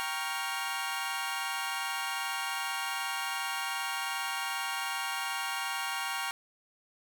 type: chord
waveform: 20% pulse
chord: G half-diminished seventh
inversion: none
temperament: equal with one note detuned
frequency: 784 / 938.8 / 1108.7 / 1396.9 Hz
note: G5 / Bb5 / Db6 / F6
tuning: 0 / +12 / 0 / 0 cents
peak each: -33 dBFS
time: 0-6.31 s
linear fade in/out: 0 ms
effects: none